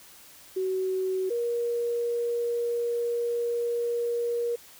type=tone pair in turn; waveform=sine; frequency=375.9 / 473.6 Hz; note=F#4 / A#4; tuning=+27 / +27 cents; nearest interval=major third; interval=400 cents; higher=second; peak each=-25 dBFS; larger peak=neither; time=0.56-1.3 / 1.3-4.56 s; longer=second; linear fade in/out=10 ms; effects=white hiss -51 dBFS RMS until 4.79 s